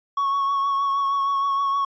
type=tone with vibrato; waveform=triangle; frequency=1108.7 Hz; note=C#6; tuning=in tune; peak=-17 dBFS; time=0.17-1.85 s; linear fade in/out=5 ms; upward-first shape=triangle; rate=6.4 Hz; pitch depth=26 cents each way; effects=tanh soft clip ceiling -13 dBFS + resampled to 16000 Hz